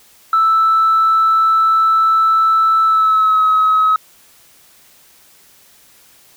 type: tone with pitch glide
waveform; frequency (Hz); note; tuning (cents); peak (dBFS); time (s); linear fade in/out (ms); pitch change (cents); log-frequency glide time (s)
sine; 1318.5 to 1278.7; E6 to D#6; 0 to +47; -8; 0.33-3.96; 2; -53; 2.84-3.43
effects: tanh soft clip ceiling -6 dBFS + white hiss -48 dBFS RMS until 6.36 s